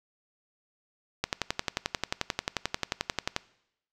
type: click train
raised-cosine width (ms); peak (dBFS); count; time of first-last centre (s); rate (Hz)
0.2; -9; 25; 1.24-3.364; 11.3
effects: noise-tail reverb RT60 0.8 s tail -21 dB re dry